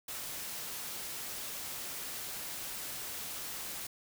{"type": "noise", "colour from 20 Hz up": "white", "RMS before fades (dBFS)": -41, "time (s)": [0.08, 3.87], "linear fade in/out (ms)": 5, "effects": []}